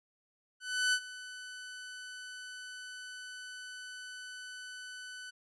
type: tone with ADSR envelope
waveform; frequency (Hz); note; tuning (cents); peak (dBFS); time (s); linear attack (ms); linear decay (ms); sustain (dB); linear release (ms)
sawtooth; 1500; F#6; +23; -22; 0.6-5.31; 330; 65; -18; 17
effects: resampled to 24000 Hz